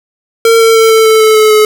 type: tone with pitch steps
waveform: square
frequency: 456.4 / 452.2 / 448 / 443.9 / 439.8 / 435.8 / 431.8 / 427.8 Hz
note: A#4 / A4 / A4 / A4 / A4 / A4 / A4 / A4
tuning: -37 / +47 / +31 / +15 / -1 / -17 / -33 / -49 cents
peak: -4 dBFS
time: 0.45-1.65 s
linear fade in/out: 2 ms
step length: 150 ms
effects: none